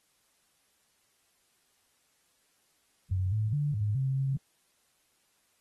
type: tone with pitch steps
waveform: sine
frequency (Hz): 93.3 / 107.6 / 146.2 / 104.4 / 133.6 / 135.3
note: F#2 / A2 / D3 / G#2 / C3 / C#3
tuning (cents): +15 / -38 / -7 / +10 / +36 / -42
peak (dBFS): -26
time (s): 3.11-4.37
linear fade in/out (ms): 5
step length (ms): 210
effects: white hiss -71 dBFS RMS until 5.6 s + AAC 32 kbps